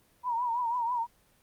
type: tone with vibrato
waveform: sine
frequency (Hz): 954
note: A#5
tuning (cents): +40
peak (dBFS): -27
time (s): 0.23-1.07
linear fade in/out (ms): 50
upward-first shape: triangle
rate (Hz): 6.1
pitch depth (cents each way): 100
effects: pink hiss -65 dBFS RMS until 1.42 s + Opus 24 kbps